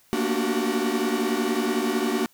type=tone cluster; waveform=45% pulse; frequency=227.8 / 238.7 / 293 / 367.1 / 382.9 Hz; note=A#3 / A#3 / D4 / F#4 / G4; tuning=-40 / +41 / -4 / -14 / -41 cents; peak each=-29 dBFS; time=0.13-2.26 s; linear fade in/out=0 ms; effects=white hiss -59 dBFS RMS until 2.33 s